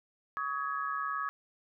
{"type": "tone cluster", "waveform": "sine", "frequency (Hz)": [1127, 1266, 1668], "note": ["C#6", "D#6", "G#6"], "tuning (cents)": [28, 30, 7], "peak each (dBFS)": [-36, -35, -38], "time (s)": [0.37, 1.29], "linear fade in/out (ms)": 0, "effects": []}